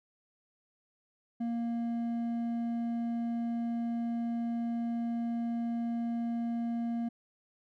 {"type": "tone with hard clipping", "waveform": "sine", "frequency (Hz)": 233.6, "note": "A#3", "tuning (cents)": 4, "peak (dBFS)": -32, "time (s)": [1.4, 7.09], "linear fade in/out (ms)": 10, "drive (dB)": 5, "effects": []}